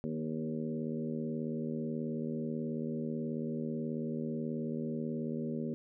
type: harmonic tone with a mistuned harmonic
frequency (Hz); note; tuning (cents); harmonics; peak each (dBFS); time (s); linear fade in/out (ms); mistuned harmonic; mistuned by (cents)
78.4; D#2; +14; 2 / 3 / 4 / 5 / 6 / 7; -40 / -36 / -46 / -42 / -45 / -47; 0.04-5.74; 0; 4; -20
effects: none